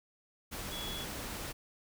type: tone in noise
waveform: sine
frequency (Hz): 3371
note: G#7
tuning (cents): +25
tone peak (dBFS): -41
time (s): 0.71-1.05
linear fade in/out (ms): 20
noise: pink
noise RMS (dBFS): -41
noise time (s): 0.51-1.53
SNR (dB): -3
effects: none